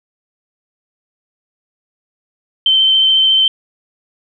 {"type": "tone with vibrato", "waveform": "sine", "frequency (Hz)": 3100, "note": "G7", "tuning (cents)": -20, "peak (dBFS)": -8, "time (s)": [2.66, 3.48], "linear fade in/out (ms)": 2, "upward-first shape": "sine", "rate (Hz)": 14, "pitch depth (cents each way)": 15, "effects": []}